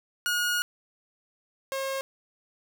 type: tone pair in turn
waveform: sawtooth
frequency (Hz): 1441 / 538.8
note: F#6 / C#5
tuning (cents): -46 / -49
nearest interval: octave + perfect fourth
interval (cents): 1703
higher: first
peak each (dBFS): -21 / -25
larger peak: first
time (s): 0.26-0.62 / 1.72-2.01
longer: first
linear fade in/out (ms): 0
effects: none